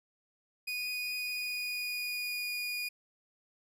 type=tone with pitch glide; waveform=30% pulse; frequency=2474 to 2448 Hz; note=D#7 to D#7; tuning=-10 to -29 cents; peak=-31 dBFS; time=0.67-2.89 s; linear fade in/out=10 ms; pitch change=-19 cents; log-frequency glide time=1.21-2.54 s; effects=none